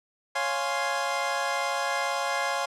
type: chord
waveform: 25% pulse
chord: Db major seventh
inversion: none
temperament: equal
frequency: 554.4 / 698.5 / 830.6 / 1046.5 Hz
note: Db5 / F5 / Ab5 / C6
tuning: 0 / 0 / 0 / 0 cents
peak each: -28 dBFS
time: 0.35-2.66 s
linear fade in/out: 10 ms
effects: low-pass 8000 Hz 12 dB/octave